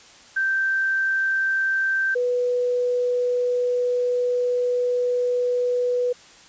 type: tone pair in turn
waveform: sine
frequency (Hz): 1563 / 492.3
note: G6 / B4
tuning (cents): -6 / -6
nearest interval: octave + minor sixth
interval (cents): 2000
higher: first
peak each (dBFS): -19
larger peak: neither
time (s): 0.36-2.15 / 2.15-6.13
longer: second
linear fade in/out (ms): 10
effects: white hiss -48 dBFS RMS until 6.48 s + resampled to 16000 Hz